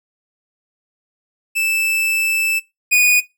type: tone pair in turn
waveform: 45% pulse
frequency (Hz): 2637 / 2469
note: E7 / D#7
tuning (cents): 0 / -14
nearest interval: minor second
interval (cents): 114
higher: first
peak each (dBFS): -16 / -9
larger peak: second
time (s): 1.55-2.6 / 2.91-3.21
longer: first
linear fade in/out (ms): 20
effects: noise-tail reverb RT60 0.2 s tail -19 dB re dry